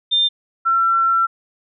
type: tone pair in turn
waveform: sine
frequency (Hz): 3600 / 1351.5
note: A7 / E6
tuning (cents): +39 / +43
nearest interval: octave + perfect fourth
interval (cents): 1696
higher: first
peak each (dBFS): -13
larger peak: neither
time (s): 0.11-0.29 / 0.65-1.27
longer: second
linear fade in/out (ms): 20
effects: none